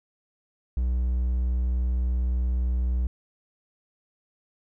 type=tone; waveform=triangle; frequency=61.74 Hz; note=B1; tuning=in tune; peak=-20 dBFS; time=0.77-3.07 s; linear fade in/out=0 ms; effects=none